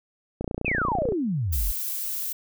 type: click train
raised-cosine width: 2 ms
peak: -15 dBFS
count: 22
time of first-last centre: 0.41-1.122 s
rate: 29.5 Hz
type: exponential sweep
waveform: sine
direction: down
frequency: 2704 to 35.45 Hz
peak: -23 dBFS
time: 0.65-1.72 s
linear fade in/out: 10 ms
type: noise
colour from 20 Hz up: violet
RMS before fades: -30 dBFS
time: 1.52-2.33 s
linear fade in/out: 10 ms
effects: none